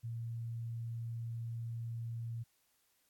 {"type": "tone", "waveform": "sine", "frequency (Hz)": 116, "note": "A#2", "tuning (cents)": -8, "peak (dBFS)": -38, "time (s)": [0.03, 2.44], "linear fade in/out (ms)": 20, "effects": ["white hiss -75 dBFS RMS until 3.09 s", "AAC 64 kbps"]}